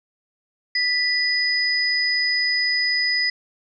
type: tone pair together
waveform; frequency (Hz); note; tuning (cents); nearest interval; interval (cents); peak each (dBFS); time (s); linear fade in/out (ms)
sine; 1975.5 / 4988; B6 / D#8; 0 / +3; octave + major third; 1603; -21; 0.75-3.3; 5
effects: none